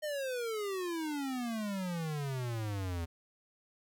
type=exponential sweep; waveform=square; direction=down; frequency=619 to 81.7 Hz; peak=-35 dBFS; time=0.02-3.06 s; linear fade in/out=20 ms; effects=none